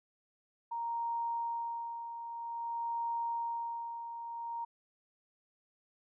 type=tone with tremolo; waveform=sine; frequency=932.3 Hz; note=A#5; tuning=in tune; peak=-32 dBFS; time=0.71-4.65 s; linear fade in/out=10 ms; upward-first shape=sine; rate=0.51 Hz; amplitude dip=60%; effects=none